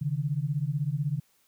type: beating tone pair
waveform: sine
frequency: 137.6 / 153.6 Hz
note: C#3 / D#3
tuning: -12 / -22 cents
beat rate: 16 Hz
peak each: -29 dBFS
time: 0.01-1.2 s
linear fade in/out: 10 ms
effects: white hiss -67 dBFS RMS until 1.47 s